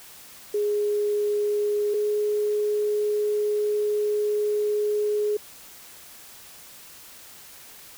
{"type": "tone pair in turn", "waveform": "sine", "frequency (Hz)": [415.3, 418.9], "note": ["G#4", "G#4"], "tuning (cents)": [0, 15], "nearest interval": "unison", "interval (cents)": 15, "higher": "second", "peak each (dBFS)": -21, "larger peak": "neither", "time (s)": [[0.54, 1.94], [1.94, 5.37]], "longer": "second", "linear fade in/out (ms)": 5, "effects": ["white hiss -46 dBFS RMS until 7.97 s"]}